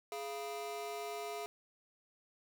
35% pulse ring-modulated tone, 554.4 Hz, C#5, in tune, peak -35 dBFS, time 0.12-1.46 s, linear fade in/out 0 ms, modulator 136 Hz, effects none

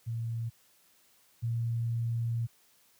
sine tone pair in turn, 115.1 / 116.37 Hz, A#2 / A#2, -22 / -3 cents, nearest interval unison, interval 19 cents, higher second, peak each -31 / -28 dBFS, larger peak second, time 0.06-0.5 / 1.42-2.47 s, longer second, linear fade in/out 20 ms, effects white hiss -65 dBFS RMS until 2.99 s + high-pass 60 Hz 12 dB/octave

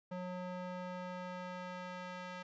square tone with band-pass filter sweep, 181.3 Hz, F#3, 35 cents flat, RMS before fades -44 dBFS, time 0.11-2.43 s, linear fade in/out 10 ms, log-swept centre 600 to 1600 Hz, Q 0.71, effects resampled to 16000 Hz

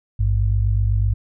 sine tone pair together, 54.09 / 102.1 Hz, A1 / G#2, -29 / -29 cents, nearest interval major seventh, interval 1100 cents, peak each -18 dBFS, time 0.19-1.14 s, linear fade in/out 10 ms, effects none

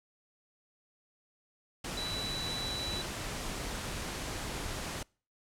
sine tone in noise, 3951 Hz, B7, in tune, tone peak -36 dBFS, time 1.97-3.02 s, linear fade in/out 5 ms, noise pink, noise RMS -38 dBFS, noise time 1.84-5.03 s, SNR -1 dB, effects noise-tail reverb RT60 0.4 s tail -26 dB re dry + low-pass 10000 Hz 12 dB/octave

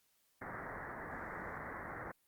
white low-pass noise, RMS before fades -45 dBFS, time 0.41-2.12 s, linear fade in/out 10 ms, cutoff 2000 Hz, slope 96 dB/octave, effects white hiss -75 dBFS RMS until 2.27 s + Opus 48 kbps

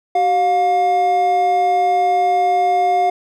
triangle tone pair together, 380 / 711.4 Hz, F#4 / F5, +46 / +32 cents, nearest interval major seventh, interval 1086 cents, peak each -20 / -11 dBFS, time 0.15-3.1 s, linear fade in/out 5 ms, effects none

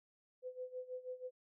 sine tone with tremolo, 506 Hz, B4, 42 cents sharp, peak -40 dBFS, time 0.42-1.31 s, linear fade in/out 50 ms, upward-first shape sine, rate 6.2 Hz, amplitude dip 85%, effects none

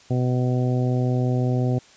harmonic tone, 125.6 Hz, B2, 30 cents sharp, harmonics 1 / 2 / 3 / 4 / 5 / 6, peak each -20 / -26 / -30 / -32 / -34 / -36 dBFS, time 0.1-1.79 s, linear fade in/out 10 ms, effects white hiss -51 dBFS RMS until 1.96 s + resampled to 16000 Hz

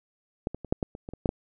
clicks, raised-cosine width 2 ms, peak -14 / -21 / -25 / -9 / -14 / -26 / -24 / -25 / -11 / -12 dBFS, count 10, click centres 0.471 / 0.546 / 0.647 / 0.725 / 0.828 / 0.951 / 1.089 / 1.136 / 1.258 / 1.291 s, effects none

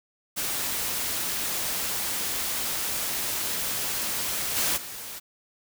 white noise with level steps, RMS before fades -29 / -25 / -38 dBFS, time 0.36-5.2 s, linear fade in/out 20 ms, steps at 4.55 / 4.76 s, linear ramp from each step 20 ms, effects none

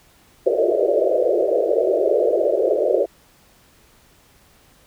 white band-pass noise, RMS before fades -18 dBFS, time 0.46-3.06 s, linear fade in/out 10 ms, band 350 to 640 Hz, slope 96 dB/octave, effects pink hiss -54 dBFS RMS until 4.86 s

